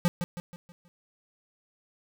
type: tone with echo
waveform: square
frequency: 174.61 Hz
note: F3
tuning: in tune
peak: -21 dBFS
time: 0.05-0.08 s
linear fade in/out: 0 ms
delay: 160 ms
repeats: 5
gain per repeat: -7 dB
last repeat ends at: 0.88 s
effects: none